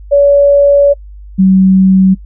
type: tone pair in turn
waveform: sine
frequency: 568 / 189.55 Hz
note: C#5 / F#3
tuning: +42 / +42 cents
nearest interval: octave + perfect fifth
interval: 1900 cents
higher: first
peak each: -3 dBFS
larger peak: neither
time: 0.11-0.94 / 1.38-2.15 s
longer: first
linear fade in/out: 20 ms
effects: noise-tail reverb RT60 0.1 s tail -25 dB re dry + added 50 Hz sine -28 dBFS peak until 2.25 s